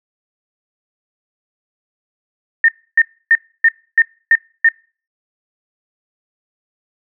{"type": "tone bursts", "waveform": "sine", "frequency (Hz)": 1823, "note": "A#6", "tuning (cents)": -39, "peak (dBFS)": -6, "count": 7, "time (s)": [2.64, 4.688], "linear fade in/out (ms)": 2, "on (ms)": 44, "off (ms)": 290, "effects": ["noise-tail reverb RT60 0.4 s tail -26 dB re dry"]}